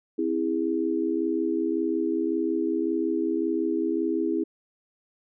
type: chord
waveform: sine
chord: C augmented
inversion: none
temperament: just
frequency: 261.6 / 327 / 408.8 Hz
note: C4 / E4 / G#4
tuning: 0 / -14 / -27 cents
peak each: -30 / -25 / -29 dBFS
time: 0.18-4.44 s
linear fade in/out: 10 ms
effects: none